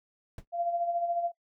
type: noise with exponential decay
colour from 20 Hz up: brown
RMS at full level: -34 dBFS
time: 0.38-0.45 s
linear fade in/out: 2 ms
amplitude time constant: 15 ms
type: tone with tremolo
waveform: sine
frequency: 689 Hz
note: F5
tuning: 24 cents flat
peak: -25 dBFS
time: 0.52-1.32 s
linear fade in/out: 50 ms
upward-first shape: sine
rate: 14 Hz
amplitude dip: 55%
effects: noise-tail reverb RT60 0.1 s tail -21 dB re dry